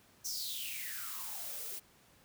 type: noise with high-pass filter sweep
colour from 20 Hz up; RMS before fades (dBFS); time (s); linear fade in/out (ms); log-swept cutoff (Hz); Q
blue; -41; 0.24-1.8; 20; 6000 to 340; 8.6
effects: pink hiss -64 dBFS RMS until 2.24 s + high-pass 60 Hz 12 dB/octave